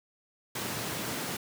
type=high-pass noise; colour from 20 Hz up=pink; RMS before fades=-35 dBFS; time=0.55-1.37 s; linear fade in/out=5 ms; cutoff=110 Hz; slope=24 dB/octave; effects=none